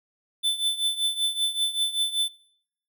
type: tone with tremolo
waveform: square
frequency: 3520 Hz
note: A7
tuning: in tune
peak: -20 dBFS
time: 0.43-2.29 s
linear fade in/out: 20 ms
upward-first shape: triangle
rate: 5.2 Hz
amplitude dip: 80%
effects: noise-tail reverb RT60 0.7 s tail -24 dB re dry